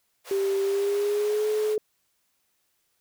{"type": "high-pass noise", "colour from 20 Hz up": "pink", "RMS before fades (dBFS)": -41, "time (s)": [0.24, 1.77], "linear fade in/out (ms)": 50, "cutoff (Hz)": 400, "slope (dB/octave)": 96}
{"type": "tone with pitch glide", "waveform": "sine", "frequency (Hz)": [392, 427.5], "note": ["G4", "A4"], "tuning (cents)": [0, -50], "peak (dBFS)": -22, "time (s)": [0.31, 1.78], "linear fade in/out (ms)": 2, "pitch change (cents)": 150, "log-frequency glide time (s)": [0.62, 1.47]}
{"effects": ["white hiss -72 dBFS RMS until 3 s"]}